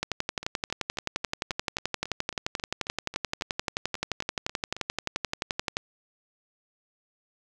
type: two click trains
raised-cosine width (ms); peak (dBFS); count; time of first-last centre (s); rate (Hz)
0.2; -21 / -10; 17 / 67; 0.43-4.766 / 0.03-5.769; 3.69 / 11.5
effects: none